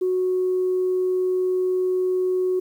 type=tone; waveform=sine; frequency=368.4 Hz; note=F#4; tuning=7 cents flat; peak=-18 dBFS; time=0.01-2.6 s; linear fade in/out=10 ms; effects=tanh soft clip ceiling -14 dBFS + 9-bit